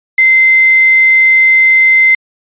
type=tone with quantisation; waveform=sine; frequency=2073 Hz; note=C7; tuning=17 cents flat; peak=-4 dBFS; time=0.18-2.15 s; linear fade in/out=5 ms; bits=4; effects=resampled to 8000 Hz